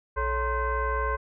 sine tone with frequency modulation, 554.4 Hz, C#5, in tune, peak -24 dBFS, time 0.16-1.17 s, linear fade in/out 20 ms, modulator 495 Hz, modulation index 1.9, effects none

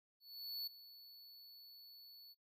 square tone with ADSR envelope, 4437 Hz, C#8, 1 cent sharp, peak -40 dBFS, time 0.2-2.35 s, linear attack 470 ms, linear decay 8 ms, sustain -16 dB, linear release 34 ms, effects noise-tail reverb RT60 0.1 s tail -18 dB re dry

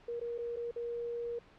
sine tone with dropouts, 472.7 Hz, A#4, 24 cents sharp, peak -35 dBFS, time 0.08-1.39 s, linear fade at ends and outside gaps 5 ms, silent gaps 0.198-0.212 / 0.38-0.386 / 0.561-0.567 / 0.712-0.76 s, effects pink hiss -60 dBFS RMS until 1.58 s + low-pass 3000 Hz 12 dB/octave

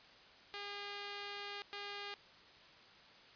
5% pulse tone bursts at uneven times, 405.9 Hz, G#4, 40 cents flat, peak -32 dBFS, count 2, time 0.54-1.62 / 1.73-2.14 s, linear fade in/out 0 ms, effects white hiss -60 dBFS RMS until 3.35 s + resampled to 11025 Hz

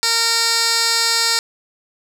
15% pulse tone with band-pass filter, 460 Hz, A#4, 23 cents flat, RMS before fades -17 dBFS, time 0.03-1.39 s, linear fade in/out 0 ms, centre 5500 Hz, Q 1.6, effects none

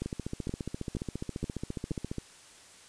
two click trains, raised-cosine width 3 ms, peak -20 / -21 dBFS, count 5 / 32, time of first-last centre 0.02-1.916 / 0.06-2.183 s, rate 2.11 / 14.6 Hz, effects white hiss -54 dBFS RMS until 2.88 s + resampled to 22050 Hz

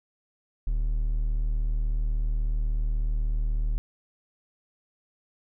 triangle tone, 38.18 Hz, D#1, 32 cents flat, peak -21 dBFS, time 0.67-3.78 s, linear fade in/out 0 ms, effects none

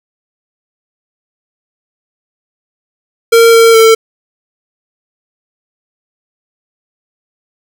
square tone with pitch steps, 460.3 / 457 / 448 Hz, A#4 / A#4 / A4, -22 / -34 / +31 cents, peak -3 dBFS, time 3.32-3.95 s, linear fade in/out 10 ms, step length 210 ms, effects none

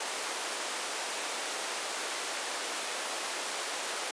pink high-pass noise, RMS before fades -35 dBFS, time 0-4.11 s, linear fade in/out 5 ms, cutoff 470 Hz, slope 12 dB/octave, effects high-pass 300 Hz 12 dB/octave + resampled to 22050 Hz

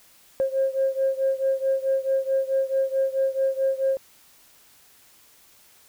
sine beating tone pair, 534 / 538.6 Hz, C5 / C#5, +35 / -50 cents, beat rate 4.6 Hz, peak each -22 / -24 dBFS, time 0.4-3.97 s, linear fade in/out 0 ms, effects tanh soft clip ceiling -14 dBFS + white hiss -55 dBFS RMS until 5.88 s

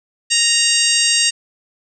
harmonic tone, 933 Hz, A#5, 1 cent sharp, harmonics 2 / 3 / 4 / 5 / 6 / 7 / 8 / 9, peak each -24 / -18 / -23 / -19 / -22 / -23 / -22 / -20 dBFS, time 0.3-1.31 s, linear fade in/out 20 ms, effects none

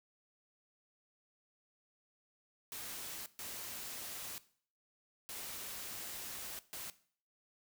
white noise bursts at uneven times, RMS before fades -45 dBFS, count 4, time 2.72-3.26 / 3.39-4.38 / 5.29-6.59 / 6.73-6.9 s, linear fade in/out 0 ms, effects noise-tail reverb RT60 0.5 s tail -17 dB re dry

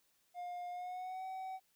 triangle tone with pitch glide, 710 to 756.6 Hz, F5 to F#5, +28 to +38 cents, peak -39 dBFS, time 0.34-1.6 s, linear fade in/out 50 ms, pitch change +110 cents, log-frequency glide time 0.7-1.25 s, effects white hiss -75 dBFS RMS until 1.75 s

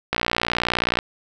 click train, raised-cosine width 0.3 ms, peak -3 dBFS, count 52, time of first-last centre 0.13-0.989 s, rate 59.4 Hz, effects none

